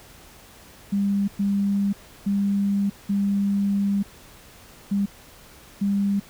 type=tone bursts at uneven times; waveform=sine; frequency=200 Hz; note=G3; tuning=35 cents sharp; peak=-19 dBFS; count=6; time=0.92-1.28 / 1.39-1.93 / 2.26-2.9 / 3.09-4.03 / 4.91-5.06 / 5.81-6.2 s; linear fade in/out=10 ms; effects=pink hiss -48 dBFS RMS until 6.29 s